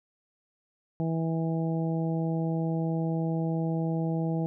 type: harmonic tone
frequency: 163.1 Hz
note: E3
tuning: 18 cents flat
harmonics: 1 / 2 / 3 / 4 / 5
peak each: -27 / -33 / -37 / -39 / -41 dBFS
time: 1-4.46 s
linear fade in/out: 0 ms
effects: none